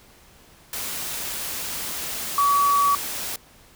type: tone in noise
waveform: sine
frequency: 1137 Hz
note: C#6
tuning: 44 cents sharp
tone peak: -16 dBFS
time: 2.38-2.95 s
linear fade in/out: 2 ms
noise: white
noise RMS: -30 dBFS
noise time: 0.73-3.36 s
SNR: +11 dB
effects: pink hiss -52 dBFS RMS until 3.75 s